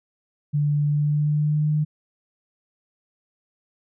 sine tone with pitch glide, 146.83 to 151.66 Hz, D3 to D#3, 0 to -44 cents, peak -18 dBFS, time 0.53-1.85 s, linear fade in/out 20 ms, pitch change +56 cents, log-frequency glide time 0.86-1.71 s, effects none

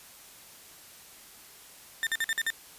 35% pulse tone bursts, 1802 Hz, A6, 41 cents sharp, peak -24 dBFS, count 6, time 2.03-2.503 s, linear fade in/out 0 ms, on 38 ms, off 49 ms, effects white hiss -51 dBFS RMS until 2.78 s + resampled to 32000 Hz

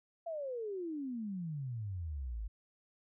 sine exponential sweep, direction down, 688 to 49.45 Hz, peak -37 dBFS, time 0.26-2.48 s, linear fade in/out 10 ms, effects none

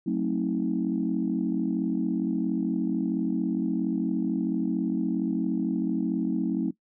sine chord, F# diminished seventh, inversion none, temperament just, 185 / 222 / 266.4 / 319.7 Hz, F#3 / A3 / C4 / Eb4, 0 / +16 / +31 / +47 cents, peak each -29 dBFS, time 0.06-6.71 s, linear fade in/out 10 ms, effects noise-tail reverb RT60 0.1 s tail -19 dB re dry + tanh soft clip ceiling -15 dBFS

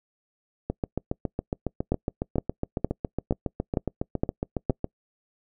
two click trains, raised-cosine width 2 ms, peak -13 / -9 dBFS, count 31 / 7, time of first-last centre 0.7-4.844 / 1.92-4.698 s, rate 7.24 / 2.16 Hz, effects noise-tail reverb RT60 0.1 s tail -26 dB re dry

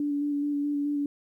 sine tone with vibrato, 289.1 Hz, D4, 27 cents flat, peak -25 dBFS, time 0-1.06 s, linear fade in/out 2 ms, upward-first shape square, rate 4.7 Hz, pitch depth 14 cents each way, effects 11-bit

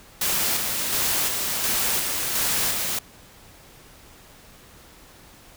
white noise with tremolo, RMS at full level -23 dBFS, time 0.21-2.99 s, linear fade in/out 5 ms, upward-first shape square, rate 1.4 Hz, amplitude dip 30%, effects pink hiss -49 dBFS RMS until 5.56 s

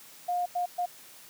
sine tone bursts at uneven times, 711 Hz, F5, 31 cents sharp, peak -26 dBFS, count 3, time 0.28-0.46 / 0.55-0.66 / 0.78-0.86 s, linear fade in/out 10 ms, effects white hiss -51 dBFS RMS until 1.29 s + high-pass 100 Hz 12 dB/octave

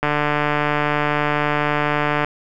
click train, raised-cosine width 0.5 ms, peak -4 dBFS, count 329, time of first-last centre 0.03-2.246 s, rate 148 Hz, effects none

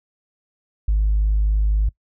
triangle tone with tanh clipping, 51.91 Hz, G#1, in tune, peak -15 dBFS, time 0.88-1.89 s, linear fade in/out 5 ms, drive 5 dB, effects noise-tail reverb RT60 0.1 s tail -22 dB re dry

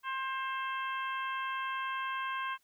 harmonic tone, 530 Hz, C5, 22 cents sharp, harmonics 2 / 3 / 4 / 5 / 6, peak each -35 / -39 / -46 / -44 / -47 dBFS, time 0.03-2.58 s, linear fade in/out 50 ms, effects white hiss -73 dBFS RMS until 2.63 s

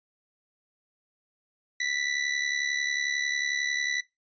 sawtooth tone with amplitude modulation, 1975.5 Hz, B6, in tune, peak -20 dBFS, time 1.8-4.01 s, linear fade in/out 5 ms, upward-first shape sine, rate 71.1 Hz, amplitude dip 70%, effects noise-tail reverb RT60 0.2 s tail -20 dB re dry + resampled to 16000 Hz

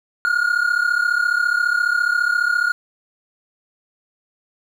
triangle tone pair together, 1410.4 / 1445 Hz, F6 / F#6, +17 / -41 cents, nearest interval unison, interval 42 cents, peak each -17 dBFS, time 0.25-2.72 s, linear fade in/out 0 ms, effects none

